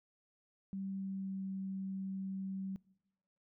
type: tone with pitch glide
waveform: sine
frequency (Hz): 193.8 to 192.02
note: G3 to G3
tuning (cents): -20 to -35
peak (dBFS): -38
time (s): 0.73-2.76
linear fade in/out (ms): 0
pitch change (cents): -15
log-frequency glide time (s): 0.87-1.45
effects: noise-tail reverb RT60 1.0 s tail -23 dB re dry